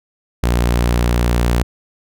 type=tone; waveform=sawtooth; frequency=59.5 Hz; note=A#1; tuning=36 cents sharp; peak=-9 dBFS; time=0.43-1.63 s; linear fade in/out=5 ms; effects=none